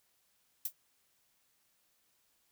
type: noise with exponential decay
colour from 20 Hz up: violet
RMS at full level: -29 dBFS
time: 0.65-0.73 s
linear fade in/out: 5 ms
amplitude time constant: 16 ms
effects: white hiss -74 dBFS RMS until 2.51 s